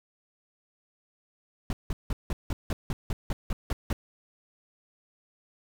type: noise bursts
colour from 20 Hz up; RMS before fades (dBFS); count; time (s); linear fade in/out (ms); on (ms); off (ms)
brown; -28; 12; 1.7-3.93; 2; 30; 170
effects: none